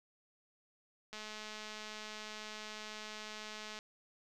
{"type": "click train", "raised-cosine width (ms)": 0.2, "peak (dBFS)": -29, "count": 570, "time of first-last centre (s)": [1.13, 3.789], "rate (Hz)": 214, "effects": []}